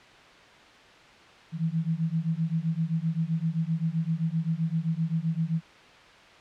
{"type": "beating tone pair", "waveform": "sine", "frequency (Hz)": [159.2, 166.9], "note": ["D#3", "E3"], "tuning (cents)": [40, 22], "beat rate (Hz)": 7.7, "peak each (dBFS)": -28, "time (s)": [1.52, 5.62], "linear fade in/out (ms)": 50, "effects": ["white hiss -51 dBFS RMS until 6.4 s", "low-pass 3000 Hz 12 dB/octave"]}